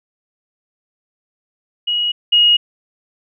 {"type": "tone pair in turn", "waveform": "sine", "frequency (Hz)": [2900, 2880], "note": ["F#7", "F#7"], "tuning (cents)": [-35, -47], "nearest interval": "unison", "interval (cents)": 12, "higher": "first", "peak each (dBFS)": [-15, -8], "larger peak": "second", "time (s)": [[1.87, 2.12], [2.32, 2.57]], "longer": "neither", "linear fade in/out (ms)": 10, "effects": []}